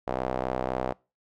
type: tone with band-pass filter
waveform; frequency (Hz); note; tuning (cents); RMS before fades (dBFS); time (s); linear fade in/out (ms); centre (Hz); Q
sawtooth; 63.9; C2; -40; -30; 0.07-0.93; 10; 670; 1.8
effects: noise-tail reverb RT60 0.3 s tail -24 dB re dry